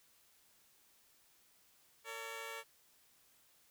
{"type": "tone pair together", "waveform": "10% pulse", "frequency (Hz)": [453.1, 566.3], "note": ["A#4", "C#5"], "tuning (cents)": [-49, 37], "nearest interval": "major third", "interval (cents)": 386, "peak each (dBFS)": [-38, -40], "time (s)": [2.04, 2.64], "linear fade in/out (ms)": 50, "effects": ["white hiss -69 dBFS RMS until 3.7 s"]}